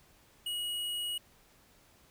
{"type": "tone", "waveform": "square", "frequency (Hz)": 2902, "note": "F#7", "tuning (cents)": -34, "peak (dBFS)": -34, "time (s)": [0.46, 1.18], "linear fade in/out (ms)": 5, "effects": ["pink hiss -63 dBFS RMS until 2.1 s"]}